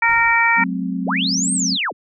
harmonic tone, 462.5 Hz, A#4, 14 cents flat, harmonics 2 / 3 / 4 / 5, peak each -18 / -21 / -17 / -17 dBFS, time 0.02-0.64 s, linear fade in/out 5 ms
brown noise with exponential decay, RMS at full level -35 dBFS, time 0.09-0.83 s, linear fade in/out 2 ms, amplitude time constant 160 ms
sine chord, F# diminished, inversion none, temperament equal with one note detuned, 185 / 215 / 261.6 Hz, F#3 / A3 / C4, 0 / -40 / 0 cents, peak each -23 / -28 / -24 dBFS, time 0.56-1.78 s, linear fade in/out 50 ms
sine linear two-way sweep, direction up then down, 59.2 to 8770 to 59.2 Hz, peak -18 dBFS, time 1.05-1.93 s, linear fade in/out 50 ms, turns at 1.53 s
effects none

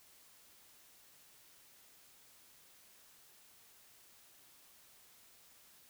silence, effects white hiss -63 dBFS RMS until 5.89 s

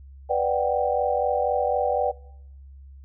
sine chord, G major seventh, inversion first, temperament equal, 493.9 / 587.3 / 740 / 784 Hz, B4 / D5 / F#5 / G5, 0 / 0 / 0 / 0 cents, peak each -25 / -25 / -27 / -26 dBFS, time 0.29-2.12 s, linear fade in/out 20 ms, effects noise-tail reverb RT60 0.8 s tail -22 dB re dry + added 68 Hz sine -42 dBFS peak until 3.04 s

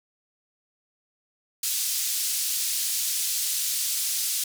white band-pass noise, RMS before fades -27 dBFS, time 1.63-4.44 s, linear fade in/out 5 ms, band 4100 to 12000 Hz, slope 12 dB/octave, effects none

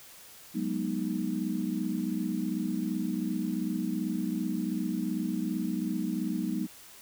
sine chord, G# minor seventh, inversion third, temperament equal with one note detuned, 185 / 207.7 / 243.1 / 311.1 Hz, F#3 / G#3 / B3 / D#4, 0 / 0 / -27 / 0 cents, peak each -34 dBFS, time 0.54-6.67 s, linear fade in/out 20 ms, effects white hiss -51 dBFS RMS until 7.01 s

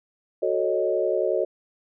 sine chord, D# half-diminished seventh, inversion first, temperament equal with one note detuned, 370 / 440 / 551.2 / 622.3 Hz, F#4 / A4 / C#5 / D#5, 0 / 0 / -10 / 0 cents, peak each -26 / -27 / -26 / -26 dBFS, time 0.42-1.45 s, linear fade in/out 10 ms, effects none

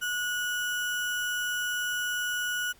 sine tone with sample-and-hold, 1460 Hz, F#6, 24 cents flat, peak -27 dBFS, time 0.01-2.73 s, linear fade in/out 20 ms, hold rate 4410 Hz, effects pink hiss -58 dBFS RMS until 2.79 s + MP3 96 kbps

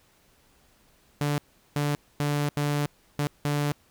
sawtooth tone bursts at uneven times, 145.9 Hz, D3, 11 cents flat, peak -20 dBFS, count 6, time 1.21-1.38 / 1.76-1.95 / 2.2-2.49 / 2.57-2.86 / 3.19-3.27 / 3.45-3.72 s, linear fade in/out 0 ms, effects pink hiss -62 dBFS RMS until 3.9 s

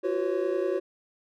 triangle tone cluster, 346.9 / 377.1 / 497.9 / 550 Hz, F4 / F#4 / B4 / C#5, -12 / +33 / +14 / -14 cents, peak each -29 / -26 / -33 / -29 dBFS, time 0.03-0.8 s, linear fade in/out 20 ms, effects none

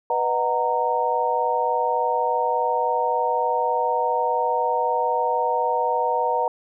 sine chord, B major seventh, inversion none, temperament just, 493.9 / 617.4 / 740.8 / 926 Hz, B4 / D#5 / F#5 / A#5, 0 / -14 / +2 / -12 cents, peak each -25 / -28 / -26 / -22 dBFS, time 0.1-6.48 s, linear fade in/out 2 ms, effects none

